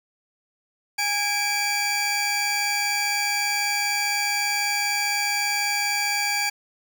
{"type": "tone pair together", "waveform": "20% pulse", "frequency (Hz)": [823, 2325], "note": ["G#5", "D7"], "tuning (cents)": [-16, -18], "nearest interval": "octave + tritone", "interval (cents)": 1798, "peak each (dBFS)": [-21, -19], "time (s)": [0.98, 6.5], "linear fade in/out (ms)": 10, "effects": []}